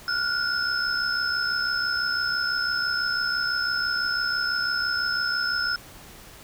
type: tone cluster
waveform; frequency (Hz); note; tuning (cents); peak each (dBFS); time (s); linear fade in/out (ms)
sine; 1402 / 1468 / 5220; F6 / F#6 / E8; +6 / -14 / -18; -27; 0.08-5.76; 2
effects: tanh soft clip ceiling -13 dBFS + pink hiss -46 dBFS RMS until 6.43 s